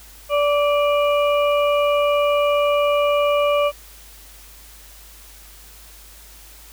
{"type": "harmonic tone with a mistuned harmonic", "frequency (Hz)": 581, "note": "D5", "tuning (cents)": -19, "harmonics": [1, 2, 4, 5], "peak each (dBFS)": [-16, -22, -28, -30], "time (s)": [0.29, 3.72], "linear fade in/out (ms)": 50, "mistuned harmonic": 4, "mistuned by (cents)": 46, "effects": ["added 51 Hz sine -45 dBFS peak until 6.72 s", "white hiss -45 dBFS RMS until 6.72 s"]}